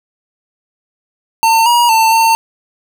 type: tone with pitch steps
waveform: square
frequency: 903 / 955 / 894 / 904 Hz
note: A5 / A#5 / A5 / A5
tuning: +45 / +42 / +27 / +47 cents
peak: -8 dBFS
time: 1.43-2.35 s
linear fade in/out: 0 ms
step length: 230 ms
effects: none